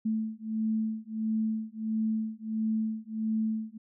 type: beating tone pair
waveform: sine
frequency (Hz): 218.9 / 220.4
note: A3 / A3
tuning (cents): -9 / +3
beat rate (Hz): 1.5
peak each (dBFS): -31 / -31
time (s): 0.05-3.78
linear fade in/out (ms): 10
effects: none